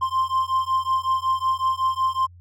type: beating tone pair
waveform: triangle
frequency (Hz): 1046.5 / 1051.9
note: C6 / C6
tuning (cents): 0 / +9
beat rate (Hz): 5.4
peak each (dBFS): -21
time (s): 0.01-2.27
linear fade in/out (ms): 20
effects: added 88 Hz sine -44 dBFS peak until 2.4 s